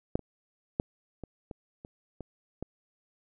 clicks, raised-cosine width 2 ms, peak -12 / -30 / -13 / -26 / -26 / -30 / -26 / -22 dBFS, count 8, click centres 0.155 / 0.193 / 0.799 / 1.237 / 1.512 / 1.849 / 2.207 / 2.626 s, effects none

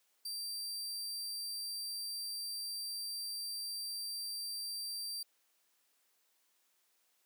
sawtooth tone, 4699 Hz, D8, in tune, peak -36 dBFS, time 0.25-5.23 s, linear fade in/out 5 ms, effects white hiss -75 dBFS RMS until 7.25 s + high-pass 300 Hz 12 dB/octave

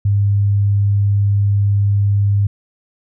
sine tone, 101 Hz, G#2, 48 cents flat, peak -11 dBFS, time 0.05-2.47 s, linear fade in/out 5 ms, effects none

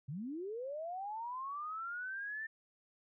sine linear sweep, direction up, 124.3 to 1796 Hz, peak -39 dBFS, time 0.08-2.47 s, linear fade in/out 10 ms, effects none

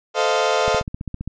30% pulse chord, F dominant seventh, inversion first, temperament equal with one note detuned, 440 / 518.7 / 622.3 / 698.5 Hz, A4 / C5 / Eb5 / F5, 0 / -15 / 0 / 0 cents, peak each -20 dBFS, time 0.14-0.83 s, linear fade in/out 50 ms
click train, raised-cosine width 5 ms, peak -16 dBFS, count 10, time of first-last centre 0.68-1.276 s, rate 15.1 Hz
effects resampled to 16000 Hz

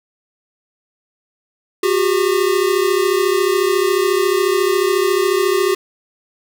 square tone pair together, 364.9 / 399 Hz, F#4 / G4, -24 / +31 cents, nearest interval major second, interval 155 cents, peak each -17 dBFS, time 1.83-5.75 s, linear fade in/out 5 ms, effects none

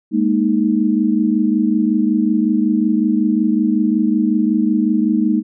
sine chord, Ab suspended second, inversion none, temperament equal, 207.7 / 233.1 / 311.1 Hz, Ab3 / Bb3 / Eb4, 0 / 0 / 0 cents, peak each -17 dBFS, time 0.11-5.43 s, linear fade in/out 50 ms, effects none

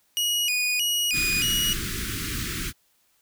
sawtooth tone with vibrato, 2675 Hz, E7, 25 cents sharp, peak -19 dBFS, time 0.17-1.73 s, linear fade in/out 0 ms, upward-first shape square, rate 1.6 Hz, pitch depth 140 cents each way
pink band-stop noise, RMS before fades -30 dBFS, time 1.12-2.73 s, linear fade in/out 50 ms, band 380 to 1300 Hz, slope 48 dB/octave
effects white hiss -66 dBFS RMS until 3.21 s

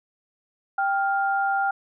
sine tone pair together, 787 / 1402.3 Hz, G5 / F6, +7 / +7 cents, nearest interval minor seventh, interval 1000 cents, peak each -22 / -25 dBFS, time 0.78-1.71 s, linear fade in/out 5 ms, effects none

